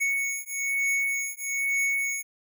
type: beating tone pair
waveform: square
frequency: 2217 / 2218.1 Hz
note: C#7 / C#7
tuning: 0 / 0 cents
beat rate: 1.1 Hz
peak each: -29 dBFS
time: 0-2.23 s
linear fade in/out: 20 ms
effects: none